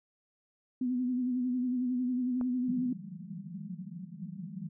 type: tone with vibrato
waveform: sine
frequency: 250.4 Hz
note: B3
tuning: 24 cents sharp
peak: -28 dBFS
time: 0.81-2.93 s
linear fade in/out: 5 ms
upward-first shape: sine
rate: 11 Hz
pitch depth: 46 cents each way
type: click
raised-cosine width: 1 ms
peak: -28 dBFS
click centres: 2.412 s
type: band-pass noise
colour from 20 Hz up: pink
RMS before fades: -42 dBFS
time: 2.68-4.69 s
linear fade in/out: 5 ms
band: 160 to 210 Hz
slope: 96 dB/octave
effects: none